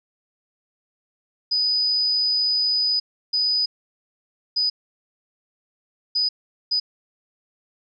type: tone bursts at uneven times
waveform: sine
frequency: 4978 Hz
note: D#8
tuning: in tune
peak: -18 dBFS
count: 5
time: 1.51-3 / 3.33-3.66 / 4.56-4.7 / 6.15-6.29 / 6.71-6.8 s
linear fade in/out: 10 ms
effects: none